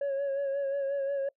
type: tone with vibrato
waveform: sine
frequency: 554.4 Hz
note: C#5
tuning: in tune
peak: -25 dBFS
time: 0.01-1.29 s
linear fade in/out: 5 ms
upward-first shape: sine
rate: 5.6 Hz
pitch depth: 35 cents each way
effects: noise-tail reverb RT60 0.1 s tail -23 dB re dry + tanh soft clip ceiling -27 dBFS